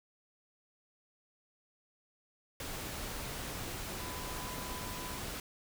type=tone in noise; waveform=sine; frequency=1000 Hz; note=B5; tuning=21 cents sharp; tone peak=-47 dBFS; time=4-5.19 s; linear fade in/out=2 ms; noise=pink; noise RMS=-41 dBFS; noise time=2.6-5.4 s; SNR=-9 dB; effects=none